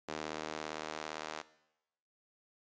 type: tone with high-pass filter sweep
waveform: sawtooth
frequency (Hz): 77.6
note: D#2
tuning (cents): -4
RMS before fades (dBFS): -42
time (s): 0.08-1.42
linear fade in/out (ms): 10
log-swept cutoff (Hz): 380 to 690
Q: 0.85
effects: noise-tail reverb RT60 0.9 s tail -18 dB re dry + resampled to 16000 Hz